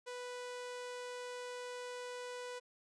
sawtooth tone, 493.9 Hz, B4, in tune, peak -39 dBFS, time 0.06-2.6 s, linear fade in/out 20 ms, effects resampled to 22050 Hz

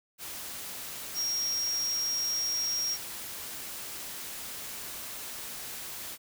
sine tone in noise, 5600 Hz, F8, 4 cents sharp, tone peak -28 dBFS, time 1.14-2.98 s, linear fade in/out 50 ms, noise white, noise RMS -40 dBFS, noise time 0.18-6.18 s, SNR +9 dB, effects none

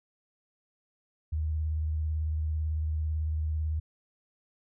sine tone with vibrato, 77.78 Hz, D#2, in tune, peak -27 dBFS, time 1.32-3.8 s, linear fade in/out 10 ms, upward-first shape triangle, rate 18 Hz, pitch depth 47 cents each way, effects none

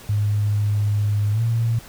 sine tone with pitch glide, 103.83 to 115.21 Hz, G#2 to A#2, 0 to -20 cents, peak -17 dBFS, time 0.09-1.79 s, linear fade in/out 5 ms, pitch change +180 cents, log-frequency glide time 1.32-1.41 s, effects pink hiss -43 dBFS RMS until 1.88 s

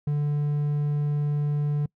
triangle tone, 146.83 Hz, D3, in tune, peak -20 dBFS, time 0.07-1.86 s, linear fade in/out 5 ms, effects noise-tail reverb RT60 0.1 s tail -25 dB re dry

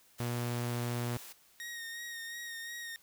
white high-pass noise, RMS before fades -49 dBFS, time 0.18-1.33 s, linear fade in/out 10 ms, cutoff 270 Hz, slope 12 dB/octave
sawtooth tone, 120 Hz, B2, 49 cents flat, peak -29 dBFS, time 0.2-1.17 s, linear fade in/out 0 ms
sawtooth tone with vibrato, 1864.7 Hz, A#6, in tune, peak -37 dBFS, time 1.6-2.96 s, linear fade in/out 0 ms, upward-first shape sine, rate 2.8 Hz, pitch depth 28 cents each way
effects white hiss -64 dBFS RMS until 3.02 s

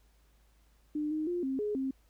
sine tone with pitch steps, 300.4 / 309.6 / 352 / 266.5 / 418.2 / 266.3 Hz, D4 / D#4 / F4 / C4 / G#4 / C4, +39 / -9 / +14 / +32 / +12 / +31 cents, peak -30 dBFS, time 0.95-1.91 s, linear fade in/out 5 ms, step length 160 ms, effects added 53 Hz sine -63 dBFS peak until 2.09 s + pink hiss -71 dBFS RMS until 2.09 s

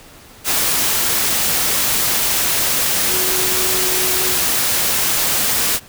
sine tone in noise, 370 Hz, F#4, in tune, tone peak -26 dBFS, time 3.08-4.38 s, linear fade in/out 50 ms, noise white, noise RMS -17 dBFS, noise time 0.44-5.8 s, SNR -12 dB, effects pink hiss -42 dBFS RMS until 5.88 s

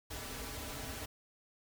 pink noise with comb filter, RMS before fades -43 dBFS, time 0.1-1.06 s, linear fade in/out 10 ms, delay 5.6 ms, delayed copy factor -1, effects none

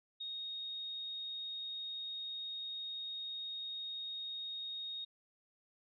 sine tone, 3729 Hz, A#7, in tune, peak -40 dBFS, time 0.2-5.05 s, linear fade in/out 10 ms, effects none

